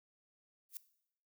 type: noise with exponential growth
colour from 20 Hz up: violet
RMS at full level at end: -39 dBFS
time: 0.69-0.77 s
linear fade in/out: 1 ms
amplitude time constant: 17 ms
effects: noise-tail reverb RT60 0.7 s tail -17 dB re dry